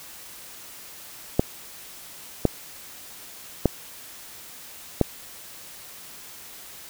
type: clicks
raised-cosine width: 2 ms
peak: -3 dBFS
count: 4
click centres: 1.395 / 2.453 / 3.657 / 5.013 s
effects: white hiss -43 dBFS RMS until 6.89 s